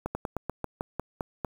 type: slowing click train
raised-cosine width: 1 ms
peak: -16 dBFS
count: 10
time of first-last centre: 0.06-1.447 s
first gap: 90 ms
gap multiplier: 1.13
effects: 7-bit